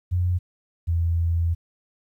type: tone pair in turn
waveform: sine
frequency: 89.3 / 84.06 Hz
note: F2 / E2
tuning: +39 / +34 cents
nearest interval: minor second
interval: 105 cents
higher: first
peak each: -19 / -19 dBFS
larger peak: neither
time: 0.11-0.39 / 0.87-1.55 s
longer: second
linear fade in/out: 20 ms
effects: 10-bit